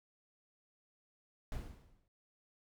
brown noise with exponential decay, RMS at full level -38 dBFS, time 1.52-2.08 s, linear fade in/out 1 ms, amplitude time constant 120 ms, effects none

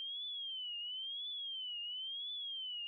sine tone with vibrato, 3136 Hz, G7, in tune, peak -40 dBFS, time 0-2.87 s, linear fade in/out 0 ms, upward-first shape triangle, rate 0.97 Hz, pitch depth 190 cents each way, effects none

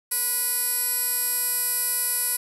15% pulse tone with band-pass filter, 490.9 Hz, B4, 10 cents flat, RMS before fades -25 dBFS, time 0.11-2.37 s, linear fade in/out 10 ms, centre 11000 Hz, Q 4.8, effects none

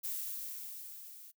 violet noise with level ramp, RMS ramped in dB -37 to -53 dBFS, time 0.03-1.32 s, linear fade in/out 20 ms, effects noise-tail reverb RT60 0.1 s tail -22 dB re dry

